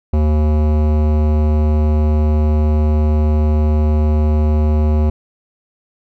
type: tone with hard clipping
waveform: sine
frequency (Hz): 76.1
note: D#2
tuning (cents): -38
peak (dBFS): -13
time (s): 0.13-5.1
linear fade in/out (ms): 5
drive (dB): 17
effects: none